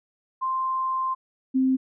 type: tone pair in turn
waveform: sine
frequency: 1046.5 / 261.6 Hz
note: C6 / C4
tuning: 0 / 0 cents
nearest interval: 2 octaves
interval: 2400 cents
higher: first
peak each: -23 / -18 dBFS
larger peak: second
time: 0.41-1.15 / 1.54-1.77 s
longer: first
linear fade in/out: 20 ms
effects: none